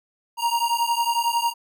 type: beating tone pair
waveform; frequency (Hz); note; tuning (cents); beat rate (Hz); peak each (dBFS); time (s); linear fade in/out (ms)
square; 932.3 / 943.3; A#5 / A#5; 0 / +20; 11; -24; 0.37-1.54; 50
effects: none